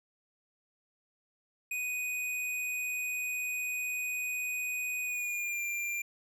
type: tone with pitch glide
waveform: square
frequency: 2489 to 2381 Hz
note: D#7 to D7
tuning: 0 to +23 cents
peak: -33 dBFS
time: 1.71-6.02 s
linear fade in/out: 5 ms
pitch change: -77 cents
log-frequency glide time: 5.03-5.61 s
effects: none